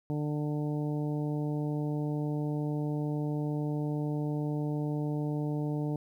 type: harmonic tone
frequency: 148.9 Hz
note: D3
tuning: 24 cents sharp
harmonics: 1 / 2 / 3 / 4 / 5 / 6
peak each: -31 / -34 / -40 / -44 / -47 / -49 dBFS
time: 0.1-5.96 s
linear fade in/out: 0 ms
effects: 11-bit